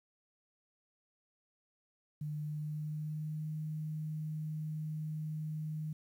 sine tone with pitch glide, 150.2 to 154.6 Hz, D3 to D#3, +39 to -11 cents, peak -36 dBFS, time 2.21-5.93 s, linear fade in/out 5 ms, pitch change +50 cents, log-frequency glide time 2.4-3.47 s, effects 11-bit

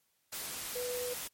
sine tone in noise, 493.5 Hz, B4, 1 cent flat, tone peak -35 dBFS, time 0.75-1.14 s, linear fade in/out 10 ms, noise white, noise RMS -40 dBFS, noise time 0.32-1.28 s, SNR +2 dB, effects white hiss -75 dBFS RMS until 1.33 s + MP3 64 kbps

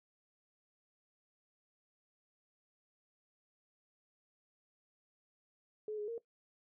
sine tone with pitch steps, 427.4 / 417.7 / 463 Hz, G#4 / G#4 / A#4, +50 / +10 / -12 cents, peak -37 dBFS, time 5.88-6.18 s, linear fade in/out 2 ms, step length 100 ms, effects noise-tail reverb RT60 0.1 s tail -17 dB re dry

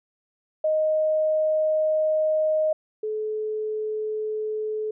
sine tone pair in turn, 622.3 / 430.4 Hz, D#5 / A4, 0 / -38 cents, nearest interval tritone, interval 638 cents, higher first, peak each -19 / -25 dBFS, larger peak first, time 0.64-2.73 / 3.03-4.91 s, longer first, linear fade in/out 5 ms, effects none

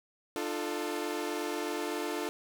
sawtooth chord, D minor, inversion none, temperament equal with one note detuned, 301.1 / 349.2 / 440 Hz, D4 / F4 / A4, +43 / 0 / 0 cents, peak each -33 dBFS, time 0.36-2.29 s, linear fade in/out 0 ms, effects none

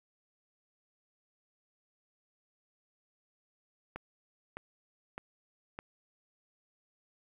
click train, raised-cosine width 0.5 ms, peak -25 dBFS, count 4, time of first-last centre 3.96-5.789 s, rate 1.64 Hz, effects 10-bit

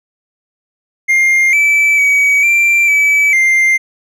triangle tone with pitch steps, 2115 / 2313 / 2268 / 2359 / 2297 / 2097 Hz, C7 / D7 / C#7 / D7 / D7 / C7, +18 / -27 / +39 / +7 / -39 / +3 cents, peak -6 dBFS, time 1.08-3.78 s, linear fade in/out 20 ms, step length 450 ms, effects none

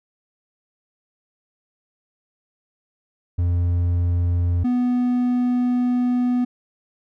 triangle tone pair in turn, 87.31 / 246.9 Hz, F2 / B3, 0 / 0 cents, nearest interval octave + tritone, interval 1800 cents, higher second, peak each -15 dBFS, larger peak neither, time 3.38-4.64 / 4.64-6.45 s, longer second, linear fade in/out 10 ms, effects none

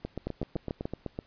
two click trains, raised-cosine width 2 ms, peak -20 / -18 dBFS, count 10 / 5, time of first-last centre 0.05-1.189 / 0.27-0.855 s, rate 7.9 / 6.84 Hz, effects pink hiss -62 dBFS RMS until 1.26 s + resampled to 11025 Hz

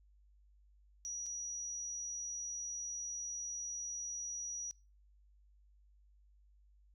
sine tone with dropouts, 5810 Hz, F#8, 32 cents flat, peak -39 dBFS, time 1.05-4.71 s, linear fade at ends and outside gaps 0 ms, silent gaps 1.261-1.265 s, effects noise-tail reverb RT60 0.3 s tail -22 dB re dry + added 50 Hz sine -63 dBFS peak until 6.94 s

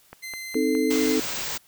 click train, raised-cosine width 0.5 ms, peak -24 dBFS, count 5, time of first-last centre 0.13-0.958 s, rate 4.83 Hz
sawtooth tone, 2070 Hz, C7, 19 cents flat, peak -30 dBFS, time 0.22-1.17 s, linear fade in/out 20 ms
sine chord, A diminished, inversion first, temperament equal, 261.6 / 311.1 / 440 Hz, C4 / Eb4 / A4, 0 / 0 / 0 cents, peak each -24 dBFS, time 0.55-1.2 s, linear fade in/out 5 ms
white band-stop noise, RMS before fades -30 dBFS, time 0.9-1.58 s, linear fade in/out 10 ms, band 8200 to 15000 Hz, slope 96 dB/octave
effects white hiss -58 dBFS RMS until 1.67 s

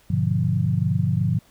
sine chord, G# diminished seventh, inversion none, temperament equal with one note detuned, 101.34 / 123.47 / 146.83 / 174.61 Hz, G#2 / B2 / D3 / F3, -42 / 0 / 0 / 0 cents, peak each -24 dBFS, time 0.1-1.39 s, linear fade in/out 5 ms, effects pink hiss -57 dBFS RMS until 1.5 s

